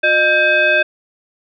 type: tone with frequency modulation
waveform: sine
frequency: 1580 Hz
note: G6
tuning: 13 cents sharp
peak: -10 dBFS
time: 0.03-0.83 s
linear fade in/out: 10 ms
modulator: 969 Hz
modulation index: 1.2
effects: none